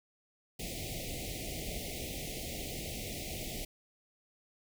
pink band-stop noise, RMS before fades -40 dBFS, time 0.59-3.65 s, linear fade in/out 5 ms, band 760 to 2000 Hz, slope 96 dB/octave, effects none

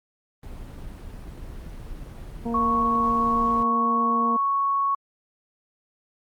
brown noise, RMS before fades -37 dBFS, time 0.43-3.63 s, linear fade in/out 2 ms
harmonic tone, 233.1 Hz, A#3, in tune, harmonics 1 / 2 / 3 / 4, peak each -26 / -32 / -36 / -38 dBFS, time 2.45-4.37 s, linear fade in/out 10 ms
sine tone, 1108.7 Hz, C#6, in tune, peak -20 dBFS, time 2.54-4.95 s, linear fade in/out 5 ms
effects Opus 24 kbps

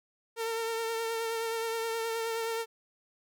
sawtooth tone with vibrato, 454.5 Hz, A#4, 44 cents flat, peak -27 dBFS, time 0.36-2.66 s, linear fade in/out 50 ms, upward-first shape triangle, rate 9.5 Hz, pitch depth 30 cents each way, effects none

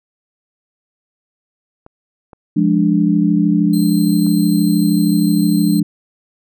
clicks, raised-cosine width 1 ms, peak -24 dBFS, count 3, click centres 1.864 / 2.332 / 4.266 s
sine chord, D diminished, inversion first, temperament equal, 174.61 / 207.7 / 293.7 Hz, F3 / Ab3 / D4, 0 / 0 / 0 cents, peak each -15 dBFS, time 2.56-5.83 s, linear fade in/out 10 ms
15% pulse tone, 4130 Hz, C8, 23 cents flat, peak -22 dBFS, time 3.73-5.8 s, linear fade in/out 5 ms
effects none

